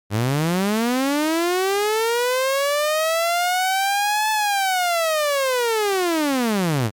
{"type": "linear two-way sweep", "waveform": "sawtooth", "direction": "up then down", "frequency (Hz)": [98, 870, 98], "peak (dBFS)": -14, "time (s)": [0.1, 6.91], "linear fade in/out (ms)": 50, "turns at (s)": 4.31, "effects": ["MP3 96 kbps"]}